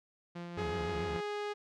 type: tone with tremolo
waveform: sawtooth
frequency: 173.1 Hz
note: F3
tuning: 15 cents flat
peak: -36 dBFS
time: 0.35-1.21 s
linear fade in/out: 10 ms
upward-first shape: sine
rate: 5.1 Hz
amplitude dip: 25%
type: tone with pitch glide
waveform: sawtooth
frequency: 420 to 414.5 Hz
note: G#4 to G#4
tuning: +19 to -3 cents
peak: -31 dBFS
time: 0.57-1.54 s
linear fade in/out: 20 ms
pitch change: -22 cents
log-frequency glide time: 0.68-1.31 s
type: tone with vibrato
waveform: sawtooth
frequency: 83.2 Hz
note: E2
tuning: 17 cents sharp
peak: -35 dBFS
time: 0.57-1.17 s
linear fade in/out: 5 ms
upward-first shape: sine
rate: 6.8 Hz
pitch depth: 260 cents each way
effects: low-pass 4000 Hz 12 dB/octave